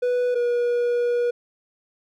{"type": "tone pair in turn", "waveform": "triangle", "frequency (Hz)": [493, 481.7], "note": ["B4", "B4"], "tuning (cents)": [-3, -43], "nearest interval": "unison", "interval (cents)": 40, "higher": "first", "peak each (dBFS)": -17, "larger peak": "neither", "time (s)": [[0.02, 0.35], [0.35, 1.31]], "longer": "second", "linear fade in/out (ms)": 10, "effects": []}